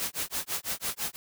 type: noise with tremolo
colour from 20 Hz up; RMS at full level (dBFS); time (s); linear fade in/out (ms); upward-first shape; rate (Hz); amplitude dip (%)
white; -30; 0-1.16; 0; sine; 6; 100
effects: none